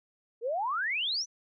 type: exponential sweep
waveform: sine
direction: up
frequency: 438.5 to 6200 Hz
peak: -28 dBFS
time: 0.41-1.26 s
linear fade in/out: 50 ms
effects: none